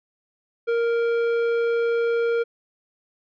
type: tone with tanh clipping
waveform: triangle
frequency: 466.2 Hz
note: A#4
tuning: in tune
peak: -21 dBFS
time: 0.67-2.44 s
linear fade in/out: 20 ms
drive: 15 dB
effects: none